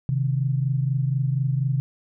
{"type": "tone pair together", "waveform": "sine", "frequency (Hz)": [130.81, 154.95], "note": ["C3", "D#3"], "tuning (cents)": [0, -7], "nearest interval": "minor third", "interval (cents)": 293, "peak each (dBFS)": [-21, -26], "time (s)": [0.09, 1.8], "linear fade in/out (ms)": 0, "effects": []}